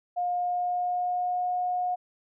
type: tone with pitch glide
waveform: sine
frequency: 712 to 722.4 Hz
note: F5 to F#5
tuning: +33 to -42 cents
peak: -25 dBFS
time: 0.16-1.96 s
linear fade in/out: 20 ms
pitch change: +25 cents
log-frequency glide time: 0.32-1.51 s
effects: none